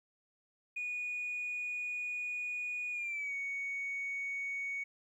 sine tone with pitch glide, 2460 to 2230 Hz, D#7 to C#7, -20 to +10 cents, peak -34 dBFS, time 0.76-4.84 s, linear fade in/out 10 ms, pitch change -170 cents, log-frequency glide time 2.92-3.34 s, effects tanh soft clip ceiling -32 dBFS + 12-bit

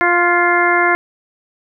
harmonic tone with a mistuned harmonic, 350 Hz, F4, 4 cents sharp, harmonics 1 / 2 / 3 / 4 / 5 / 6, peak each -18 / -18 / -18 / -18 / -18 / -18 dBFS, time 0.01-0.95 s, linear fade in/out 0 ms, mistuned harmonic 5, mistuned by -17 cents, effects none

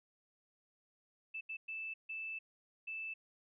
sine tone bursts at uneven times, 2637 Hz, E7, in tune, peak -40 dBFS, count 5, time 1.34-1.41 / 1.49-1.57 / 1.68-1.94 / 2.09-2.39 / 2.87-3.14 s, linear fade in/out 10 ms, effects none

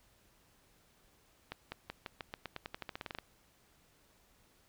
accelerating click train, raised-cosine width 0.3 ms, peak -24 dBFS, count 18, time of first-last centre 1.52-3.186 s, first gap 200 ms, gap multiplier 0.9, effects pink hiss -68 dBFS RMS until 4.68 s

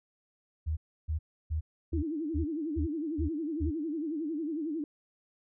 sine tone bursts, 78.3 Hz, D#2, 11 cents sharp, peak -28 dBFS, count 8, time 0.66-3.71 s, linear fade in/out 20 ms, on 110 ms, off 310 ms
sine tone with vibrato, 311.1 Hz, D#4, in tune, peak -31 dBFS, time 1.93-4.84 s, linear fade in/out 2 ms, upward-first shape sine, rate 11 Hz, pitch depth 140 cents each way
effects none

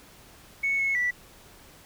sine tone with pitch steps, 2211 / 2189 / 1962 Hz, C#7 / C#7 / B6, -5 / -22 / -12 cents, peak -22 dBFS, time 0.63-1.11 s, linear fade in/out 10 ms, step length 160 ms, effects tanh soft clip ceiling -18 dBFS + pink hiss -52 dBFS RMS until 1.85 s

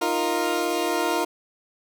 20% pulse chord, Eb suspended second, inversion none, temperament equal, 311.1 / 349.2 / 466.2 Hz, Eb4 / F4 / Bb4, 0 / 0 / 0 cents, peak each -23 / -20 / -23 dBFS, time 0.01-1.25 s, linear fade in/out 10 ms, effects none

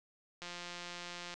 click train, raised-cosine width 0.2 ms, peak -27 dBFS, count 162, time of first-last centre 0.42-1.34 s, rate 175 Hz, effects resampled to 24000 Hz

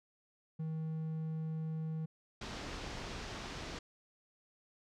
triangle tone, 158.9 Hz, D#3, 37 cents sharp, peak -34 dBFS, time 0.59-2.06 s, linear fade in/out 10 ms
pink low-pass noise, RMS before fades -44 dBFS, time 2.41-3.79 s, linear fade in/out 5 ms, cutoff 6000 Hz, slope 24 dB/octave
effects none

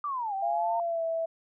sine linear two-way sweep, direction down then up, 1200 to 767 to 922 Hz, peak -29 dBFS, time 0.04-0.8 s, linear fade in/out 2 ms, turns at 0.35 s
sine tone with pitch glide, 688 to 657.3 Hz, F5 to E5, -26 to -5 cents, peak -27 dBFS, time 0.42-1.26 s, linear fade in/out 10 ms, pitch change -79 cents, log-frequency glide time 0.8-1.03 s
effects none

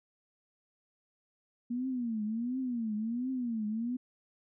sine tone with vibrato, 235.1 Hz, A#3, 15 cents sharp, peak -31 dBFS, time 1.7-3.97 s, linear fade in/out 10 ms, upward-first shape triangle, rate 1.4 Hz, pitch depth 210 cents each way, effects none

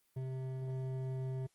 triangle tone with hard clipping, 130.81 Hz, C3, in tune, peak -38 dBFS, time 0.16-1.47 s, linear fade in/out 10 ms, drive 14 dB, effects white hiss -75 dBFS RMS until 1.54 s + Opus 24 kbps

